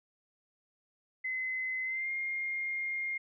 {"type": "tone with pitch glide", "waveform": "sine", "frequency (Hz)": [2042, 2124], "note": ["C7", "C7"], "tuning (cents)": [-43, 25], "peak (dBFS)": -32, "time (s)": [1.24, 3.18], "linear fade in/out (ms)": 10, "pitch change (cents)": 68, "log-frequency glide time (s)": [1.84, 2.1], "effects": []}